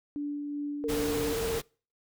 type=tone with tremolo; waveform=sine; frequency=290.5 Hz; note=D4; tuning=19 cents flat; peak=-30 dBFS; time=0.16-1.33 s; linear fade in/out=0 ms; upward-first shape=sine; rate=2.6 Hz; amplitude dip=25%
type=tone with vibrato; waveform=sine; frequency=454.1 Hz; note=A#4; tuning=45 cents flat; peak=-29 dBFS; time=0.84-1.59 s; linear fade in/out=0 ms; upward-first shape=sine; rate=17 Hz; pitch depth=35 cents each way
type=noise; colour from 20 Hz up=pink; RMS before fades=-35 dBFS; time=0.88-1.62 s; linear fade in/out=20 ms
effects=noise-tail reverb RT60 0.4 s tail -26 dB re dry